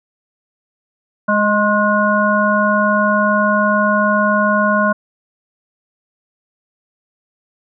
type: harmonic tone with a mistuned harmonic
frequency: 207.7 Hz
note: G#3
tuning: in tune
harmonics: 1 / 3 / 5 / 7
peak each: -17 / -17 / -17 / -17 dBFS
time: 1.28-4.93 s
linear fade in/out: 10 ms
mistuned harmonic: 5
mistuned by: +37 cents
effects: none